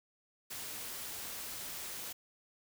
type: noise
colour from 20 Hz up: white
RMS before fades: -43 dBFS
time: 0.5-2.13 s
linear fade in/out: 10 ms
effects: none